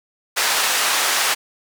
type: band-pass noise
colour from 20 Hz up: pink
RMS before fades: -19 dBFS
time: 0.36-1.35 s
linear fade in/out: 20 ms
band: 930 to 12000 Hz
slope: 12 dB/octave
effects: none